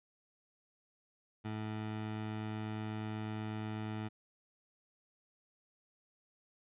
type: tone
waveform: 20% pulse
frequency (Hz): 108.2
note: A2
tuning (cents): -29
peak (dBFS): -33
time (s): 1.44-4.09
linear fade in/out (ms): 20
effects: resampled to 8000 Hz